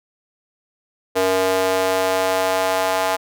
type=tone with high-pass filter sweep; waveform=square; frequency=93.8 Hz; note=F#2; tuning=24 cents sharp; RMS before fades=-19 dBFS; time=1.15-3.17 s; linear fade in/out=20 ms; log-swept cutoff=480 to 740 Hz; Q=2.4; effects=none